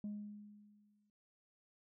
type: tone with exponential decay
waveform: sine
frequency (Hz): 207.7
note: G#3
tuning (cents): 0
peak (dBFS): -37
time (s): 0.04-1.1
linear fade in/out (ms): 2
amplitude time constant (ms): 230
effects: tanh soft clip ceiling -38 dBFS